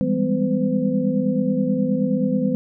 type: tone cluster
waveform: sine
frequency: 165 / 196.9 / 206.3 / 252.5 / 509 Hz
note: E3 / G3 / G#3 / B3 / C5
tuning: +2 / +8 / -11 / +39 / -48 cents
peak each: -27 / -23 / -24 / -22 / -26 dBFS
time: 0.01-2.55 s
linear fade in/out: 0 ms
effects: none